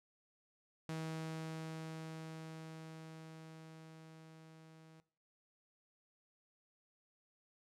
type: tone with level ramp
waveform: sawtooth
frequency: 160 Hz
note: D#3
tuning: 49 cents sharp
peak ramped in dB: -36 to -55 dBFS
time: 0.89-5 s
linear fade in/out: 0 ms
effects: noise-tail reverb RT60 0.5 s tail -18 dB re dry + low-pass 10000 Hz 12 dB/octave